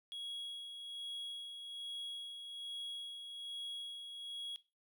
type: tone with tremolo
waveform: triangle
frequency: 3322 Hz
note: G#7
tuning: in tune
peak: -39 dBFS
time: 0.12-4.56 s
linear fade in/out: 0 ms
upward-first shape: sine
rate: 1.2 Hz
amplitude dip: 45%
effects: noise-tail reverb RT60 0.3 s tail -17 dB re dry